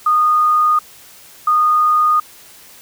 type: tone pair in turn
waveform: sine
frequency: 1230 / 1230 Hz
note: D#6 / D#6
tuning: -20 / -20 cents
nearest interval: unison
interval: 0 cents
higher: neither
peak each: -10 dBFS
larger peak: neither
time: 0.06-0.79 / 1.47-2.2 s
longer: neither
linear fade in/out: 5 ms
effects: white hiss -42 dBFS RMS until 2.81 s